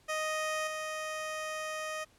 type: tone with level steps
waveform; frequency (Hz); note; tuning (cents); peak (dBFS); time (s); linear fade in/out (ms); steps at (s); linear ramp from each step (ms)
15% pulse; 622.3; D#5; 0; -25 / -29; 0.08-2.05; 20; 0.67; 5
effects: pink hiss -65 dBFS RMS until 2.18 s + low-pass 11000 Hz 12 dB/octave